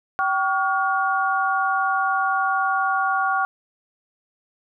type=tone cluster; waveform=sine; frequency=772 / 1131 / 1425 Hz; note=G5 / C#6 / F6; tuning=-27 / +34 / +34 cents; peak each=-23 dBFS; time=0.19-3.45 s; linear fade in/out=0 ms; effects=none